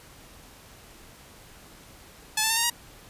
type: tone with pitch steps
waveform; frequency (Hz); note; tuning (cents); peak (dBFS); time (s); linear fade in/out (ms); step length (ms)
5% pulse; 863 / 883.7 / 904.9 / 926.5 / 948.7; A5 / A5 / A5 / A#5 / A#5; -34 / +7 / +48 / -11 / +30; -10; 2.37-2.7; 5; 66
effects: pink hiss -50 dBFS RMS until 3.09 s + resampled to 32000 Hz